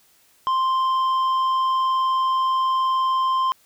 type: tone with tanh clipping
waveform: sine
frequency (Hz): 1046.5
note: C6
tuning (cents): 0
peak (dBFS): -19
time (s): 0.47-3.52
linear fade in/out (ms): 0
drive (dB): 6
effects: white hiss -58 dBFS RMS until 3.65 s